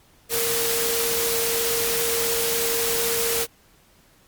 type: tone in noise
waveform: sine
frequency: 463 Hz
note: A#4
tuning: 12 cents flat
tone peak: -26 dBFS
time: 0.29-3.47 s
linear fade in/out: 50 ms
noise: white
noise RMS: -24 dBFS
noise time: 0.29-3.47 s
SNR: -5 dB
effects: pink hiss -57 dBFS RMS until 4.27 s + Opus 48 kbps